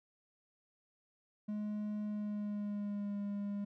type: tone with pitch glide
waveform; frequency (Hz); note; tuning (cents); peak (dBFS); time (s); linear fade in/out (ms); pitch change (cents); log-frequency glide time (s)
triangle; 210 to 202.8; G#3 to G#3; +19 to -41; -34; 1.48-3.65; 10; -60; 2.05-3.18
effects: none